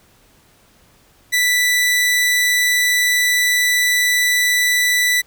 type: tone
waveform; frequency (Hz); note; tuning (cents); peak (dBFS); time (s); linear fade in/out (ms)
sawtooth; 1975.5; B6; 0; -10; 1.32-5.22; 20
effects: pink hiss -53 dBFS RMS until 5.26 s